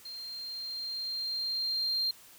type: tone with level ramp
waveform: sine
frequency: 4186 Hz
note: C8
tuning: in tune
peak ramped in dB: -40 to -25 dBFS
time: 0.05-2.11 s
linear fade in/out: 5 ms
effects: tanh soft clip ceiling -25 dBFS + white hiss -55 dBFS RMS until 2.38 s